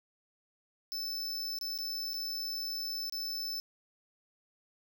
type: tone with dropouts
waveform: square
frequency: 5274 Hz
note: E8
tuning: in tune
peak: -35 dBFS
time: 0.92-3.6 s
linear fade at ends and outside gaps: 0 ms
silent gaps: 1.587-1.612 / 1.777-1.787 / 2.134-2.141 / 3.097-3.124 s
effects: none